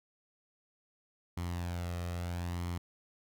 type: tone with flanger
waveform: sawtooth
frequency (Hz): 87.31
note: F2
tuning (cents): 0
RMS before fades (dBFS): -37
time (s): 1.37-2.78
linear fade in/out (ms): 5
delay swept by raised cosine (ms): 0.94 to 1.6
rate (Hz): 0.76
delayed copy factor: +0.5
effects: none